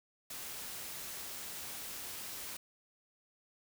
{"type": "noise", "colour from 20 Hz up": "white", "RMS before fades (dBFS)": -44, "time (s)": [0.3, 2.57], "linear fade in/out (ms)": 5, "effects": []}